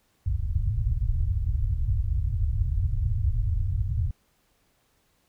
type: low-pass noise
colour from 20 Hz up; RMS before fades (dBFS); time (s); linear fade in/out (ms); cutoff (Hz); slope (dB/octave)
white; -25; 0.26-4.11; 5; 110; 48
effects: pink hiss -68 dBFS RMS until 5.28 s